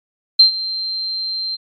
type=tone with ADSR envelope; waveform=sine; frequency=4144 Hz; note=C8; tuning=17 cents flat; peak=-3 dBFS; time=0.39-1.57 s; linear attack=8 ms; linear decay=110 ms; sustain=-17 dB; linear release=28 ms; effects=MP3 64 kbps